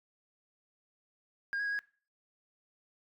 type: tone with pitch steps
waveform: sine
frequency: 1617 / 1657 / 1642 / 1659 Hz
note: G#6 / G#6 / G#6 / G#6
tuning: -47 / -4 / -20 / -2 cents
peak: -29 dBFS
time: 1.53-1.79 s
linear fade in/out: 0 ms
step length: 65 ms
effects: noise-tail reverb RT60 0.4 s tail -22 dB re dry + tanh soft clip ceiling -30 dBFS